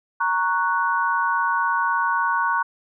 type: chord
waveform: sine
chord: F# major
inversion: first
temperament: equal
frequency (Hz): 932.3 / 1108.7 / 1480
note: A#5 / C#6 / F#6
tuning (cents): 0 / 0 / 0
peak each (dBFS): -23 / -23 / -23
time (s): 0.2-2.63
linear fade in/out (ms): 10
effects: none